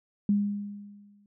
sine tone with exponential decay, 203.8 Hz, G#3, 32 cents flat, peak -19 dBFS, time 0.29-1.26 s, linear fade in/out 2 ms, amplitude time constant 210 ms, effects none

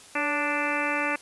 harmonic tone with a mistuned harmonic, 293.7 Hz, D4, in tune, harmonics 1 / 2 / 3 / 4 / 5 / 6 / 7 / 8 / 9, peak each -33 / -33 / -33 / -33 / -33 / -33 / -33 / -33 / -33 dBFS, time 0.15-1.16 s, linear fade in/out 5 ms, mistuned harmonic 2, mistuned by -44 cents, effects white hiss -49 dBFS RMS until 1.21 s + resampled to 24000 Hz

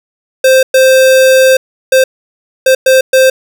square tone bursts at uneven times, 523.3 Hz, C5, in tune, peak -4 dBFS, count 6, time 0.44-0.63 / 0.74-1.57 / 1.92-2.04 / 2.66-2.75 / 2.86-3.01 / 3.13-3.3 s, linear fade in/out 5 ms, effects none

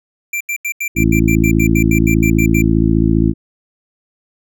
square tone bursts, 2356 Hz, D7, 5 cents sharp, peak -18 dBFS, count 15, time 0.33-2.618 s, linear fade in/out 5 ms, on 76 ms, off 82 ms
harmonic tone, 55 Hz, A1, in tune, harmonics 1 / 2 / 3 / 4 / 5 / 6, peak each -17 / -17 / -17 / -17 / -17 / -17 dBFS, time 0.95-3.34 s, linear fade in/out 50 ms
effects none

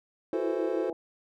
triangle chord, F# half-diminished seventh, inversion third, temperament equal with one note detuned, 336.2 / 370 / 440 / 523.3 Hz, E4 / F#4 / A4 / C5, +34 / 0 / 0 / 0 cents, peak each -31 dBFS, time 0.33-0.9 s, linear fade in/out 2 ms
harmonic tone, 164.81 Hz, E3, in tune, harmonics 2 / 3 / 4 / 5, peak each -38 / -38 / -41 / -44 dBFS, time 0.33-0.93 s, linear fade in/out 2 ms
effects none

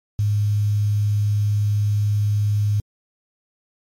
sine tone with quantisation, 103.83 Hz, G#2, in tune, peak -16 dBFS, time 0.19-2.8 s, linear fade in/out 0 ms, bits 7, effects MP3 64 kbps

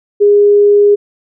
sine tone, 410 Hz, G#4, 22 cents flat, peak -4 dBFS, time 0.2-0.96 s, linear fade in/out 20 ms, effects none

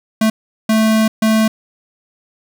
square tone bursts at uneven times, 219.6 Hz, A3, 3 cents flat, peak -11 dBFS, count 3, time 0.21-0.3 / 0.69-1.08 / 1.22-1.48 s, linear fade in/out 5 ms, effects none

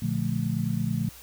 sine chord, Bb major seventh, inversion none, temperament just, 116.54 / 145.68 / 174.81 / 218.5 Hz, Bb2 / D3 / F3 / A3, 0 / -14 / +2 / -12 cents, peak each -30 dBFS, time 0.02-1.09 s, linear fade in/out 5 ms, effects added 60 Hz sine -53 dBFS peak until 1.22 s + white hiss -48 dBFS RMS until 1.22 s

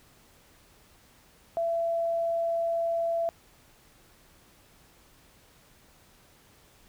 sine tone, 671 Hz, E5, 31 cents sharp, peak -25 dBFS, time 1.57-3.29 s, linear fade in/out 0 ms, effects pink hiss -59 dBFS RMS until 6.88 s

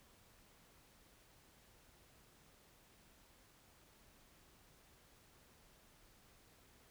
silence, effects pink hiss -67 dBFS RMS until 6.9 s

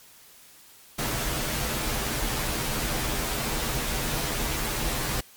pink noise with comb filter, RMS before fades -28 dBFS, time 0.98-5.21 s, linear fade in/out 10 ms, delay 11 ms, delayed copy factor -0.85, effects white hiss -52 dBFS RMS until 5.36 s + MP3 96 kbps

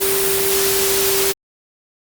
sine tone in noise, 390.5 Hz, G4, 7 cents flat, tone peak -19 dBFS, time 0-1.33 s, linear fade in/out 20 ms, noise white, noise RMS -18 dBFS, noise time 0-1.33 s, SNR -4 dB, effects Opus 32 kbps

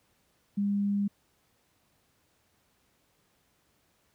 sine tone, 201.8 Hz, G#3, 49 cents flat, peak -25 dBFS, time 0.57-1.08 s, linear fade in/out 10 ms, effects pink hiss -70 dBFS RMS until 4.14 s + high-pass 60 Hz 12 dB/octave

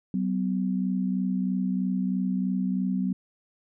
sine tone pair together, 189 / 252.1 Hz, F#3 / B3, +37 / +36 cents, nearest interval perfect fourth, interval 499 cents, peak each -25 / -29 dBFS, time 0.14-3.13 s, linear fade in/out 2 ms, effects none

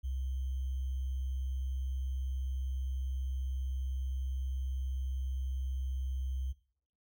sine tone with sample-and-hold, 65.2 Hz, C2, 5 cents flat, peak -33 dBFS, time 0.03-6.53 s, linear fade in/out 20 ms, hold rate 3150 Hz, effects noise-tail reverb RT60 0.6 s tail -20 dB re dry

